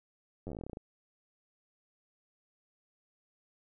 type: slowing click train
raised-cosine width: 2 ms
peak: -28 dBFS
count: 15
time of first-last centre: 0.47-0.771 s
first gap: 10 ms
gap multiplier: 1.11
effects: none